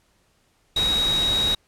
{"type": "tone in noise", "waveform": "sine", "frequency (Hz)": 3807, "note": "A#7", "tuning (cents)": 36, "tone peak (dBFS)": -19, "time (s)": [0.76, 1.55], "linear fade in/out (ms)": 5, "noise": "pink", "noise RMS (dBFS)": -29, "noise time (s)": [0.76, 1.55], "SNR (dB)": 7, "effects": ["pink hiss -64 dBFS RMS until 1.67 s", "low-pass 11000 Hz 12 dB/octave"]}